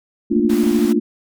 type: chord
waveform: sine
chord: Bb major seventh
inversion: third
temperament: equal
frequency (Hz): 220 / 233.1 / 293.7 / 349.2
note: A3 / Bb3 / D4 / F4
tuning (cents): 0 / 0 / 0 / 0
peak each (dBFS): -18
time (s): 0.3-1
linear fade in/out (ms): 20
type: clicks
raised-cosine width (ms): 3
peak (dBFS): -23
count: 12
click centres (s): 0.324 / 0.364 / 0.397 / 0.451 / 0.502 / 0.535 / 0.635 / 0.666 / 0.713 / 0.754 / 0.791 / 0.85
type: high-pass noise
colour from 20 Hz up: pink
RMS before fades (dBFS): -33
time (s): 0.49-0.93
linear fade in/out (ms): 10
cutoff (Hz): 530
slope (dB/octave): 24
effects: MP3 96 kbps